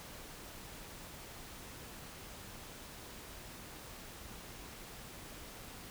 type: silence
effects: pink hiss -50 dBFS RMS until 5.9 s